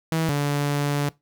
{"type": "tone pair in turn", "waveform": "sawtooth", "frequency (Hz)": [161.8, 144.21], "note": ["E3", "D3"], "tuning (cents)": [-32, -31], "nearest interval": "major second", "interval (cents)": 199, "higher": "first", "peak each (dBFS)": -17, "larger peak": "neither", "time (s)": [[0.12, 0.29], [0.29, 1.09]], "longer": "second", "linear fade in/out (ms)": 0, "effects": ["noise-tail reverb RT60 0.2 s tail -21 dB re dry"]}